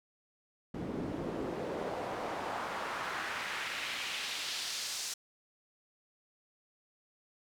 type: noise with band-pass filter sweep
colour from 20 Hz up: pink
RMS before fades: -38 dBFS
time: 0.74-5.14 s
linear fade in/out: 5 ms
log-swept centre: 230 to 6200 Hz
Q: 1.3
effects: none